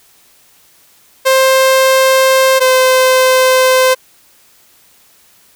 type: tone pair in turn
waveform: sawtooth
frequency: 527 / 516.5 Hz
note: C5 / C5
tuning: +12 / -22 cents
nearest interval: unison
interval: 34 cents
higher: first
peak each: -3 dBFS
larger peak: neither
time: 1.25-2.6 / 2.6-3.95 s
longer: neither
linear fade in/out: 20 ms
effects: white hiss -48 dBFS RMS until 5.55 s